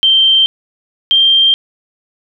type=tone pair in turn; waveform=sine; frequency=3136 / 3171 Hz; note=G7 / G7; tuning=0 / +19 cents; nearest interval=unison; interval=19 cents; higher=second; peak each=-6 dBFS; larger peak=neither; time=0.03-0.46 / 1.11-1.54 s; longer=neither; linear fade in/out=0 ms; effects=none